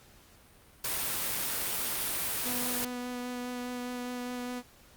white noise, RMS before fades -32 dBFS, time 0.84-2.85 s, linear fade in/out 5 ms
sawtooth tone with vibrato, 246.9 Hz, B3, in tune, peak -31 dBFS, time 2.43-4.63 s, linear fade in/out 50 ms, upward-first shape sine, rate 4.9 Hz, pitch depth 10 cents each way
effects pink hiss -58 dBFS RMS until 4.96 s + Opus 48 kbps

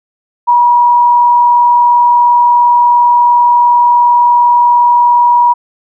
sine tone with frequency modulation, 963 Hz, B5, 44 cents flat, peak -4 dBFS, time 0.47-5.54 s, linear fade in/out 20 ms, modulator 37.2 Hz, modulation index 0.33, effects none

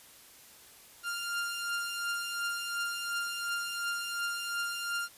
sawtooth beating tone pair, 1396.9 / 1399.7 Hz, F6 / F6, 0 / +3 cents, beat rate 2.8 Hz, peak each -30 / -36 dBFS, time 1.03-5.09 s, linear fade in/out 50 ms, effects white hiss -55 dBFS RMS until 5.17 s + resampled to 32000 Hz

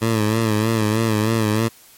15% pulse tone with vibrato, 110 Hz, A2, in tune, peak -10 dBFS, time 0.01-1.69 s, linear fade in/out 20 ms, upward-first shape sine, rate 3.2 Hz, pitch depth 66 cents each way, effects white hiss -48 dBFS RMS until 1.97 s + MP3 64 kbps

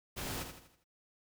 pink noise with echo, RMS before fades -40 dBFS, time 0.16-0.44 s, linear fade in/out 20 ms, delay 81 ms, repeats 5, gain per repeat -7 dB, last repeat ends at 0.845 s, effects none

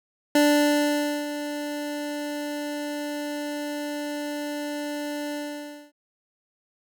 25% pulse tone with ADSR envelope, 293.7 Hz, D4, in tune, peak -12 dBFS, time 0.35-5.92 s, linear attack 4 ms, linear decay 900 ms, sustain -13 dB, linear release 580 ms, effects none

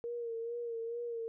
sine tone with vibrato, 466.2 Hz, A#4, in tune, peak -36 dBFS, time 0.04-1.28 s, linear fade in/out 0 ms, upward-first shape sine, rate 2.3 Hz, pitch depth 42 cents each way, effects none

